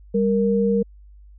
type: tone pair together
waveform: sine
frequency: 198.86 / 466.2 Hz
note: G3 / A#4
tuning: +25 / 0 cents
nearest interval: octave + minor third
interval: 1475 cents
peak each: -19 dBFS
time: 0.14-0.83 s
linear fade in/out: 10 ms
effects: added 50 Hz sine -43 dBFS peak until 1.38 s